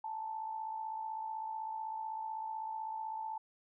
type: tone with amplitude modulation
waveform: sine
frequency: 880 Hz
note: A5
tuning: in tune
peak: -35 dBFS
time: 0.04-3.38 s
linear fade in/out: 5 ms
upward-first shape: sine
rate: 55.9 Hz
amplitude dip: 55%
effects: none